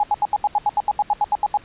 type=tone bursts; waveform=sine; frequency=832 Hz; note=G#5; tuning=3 cents sharp; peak=-14 dBFS; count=15; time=0-1.573 s; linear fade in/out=2 ms; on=33 ms; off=77 ms; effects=pink hiss -46 dBFS RMS until 1.64 s + resampled to 8000 Hz